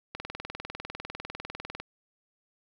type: click train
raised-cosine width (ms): 0.3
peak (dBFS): -20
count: 34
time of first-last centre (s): 0.15-1.8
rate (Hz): 20
effects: none